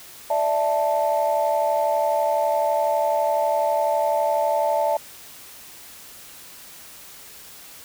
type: chord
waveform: sine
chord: D suspended second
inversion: none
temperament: equal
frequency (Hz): 587.3 / 659.3 / 880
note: D5 / E5 / A5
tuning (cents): 0 / 0 / 0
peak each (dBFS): -22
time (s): 0.3-4.97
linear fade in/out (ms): 5
effects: tanh soft clip ceiling -11 dBFS + white hiss -43 dBFS RMS until 7.84 s